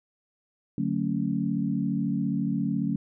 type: chord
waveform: sine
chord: D major seventh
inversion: none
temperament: equal with one note detuned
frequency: 146.83 / 185 / 222.8 / 277.2 Hz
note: D3 / F#3 / A3 / C#4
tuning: 0 / 0 / +22 / 0 cents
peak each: -32 / -29 / -29 / -30 dBFS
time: 0.78-2.96 s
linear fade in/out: 2 ms
effects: none